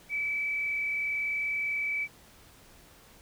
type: tone with frequency modulation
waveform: sine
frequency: 2300 Hz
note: D7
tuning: 37 cents flat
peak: -28 dBFS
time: 0.09-2.08 s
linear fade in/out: 50 ms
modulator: 39 Hz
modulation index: 0.73
effects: pink hiss -56 dBFS RMS until 3.21 s